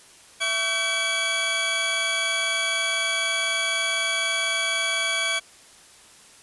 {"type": "tone cluster", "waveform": "40% pulse", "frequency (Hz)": [664, 1132, 1538, 2288, 3340], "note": ["E5", "C#6", "G6", "D7", "G#7"], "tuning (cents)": [12, 36, -33, -46, 9], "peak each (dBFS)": [-33, -33, -30, -25, -26], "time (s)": [0.4, 5.4], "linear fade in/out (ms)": 20, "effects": ["white hiss -50 dBFS RMS until 6.42 s", "resampled to 24000 Hz"]}